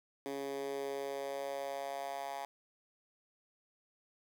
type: tone with high-pass filter sweep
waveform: 10% pulse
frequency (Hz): 138.59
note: C#3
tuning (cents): 0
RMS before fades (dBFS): -40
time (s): 0.26-2.45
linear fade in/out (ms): 0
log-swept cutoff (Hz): 330 to 800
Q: 3.3
effects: none